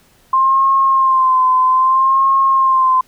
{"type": "tone with vibrato", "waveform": "sine", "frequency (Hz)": 1052, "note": "C6", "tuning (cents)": 9, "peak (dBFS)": -9, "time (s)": [0.33, 3.01], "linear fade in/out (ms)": 5, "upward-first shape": "sine", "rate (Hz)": 0.62, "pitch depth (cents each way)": 45, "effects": ["pink hiss -52 dBFS RMS until 3.07 s"]}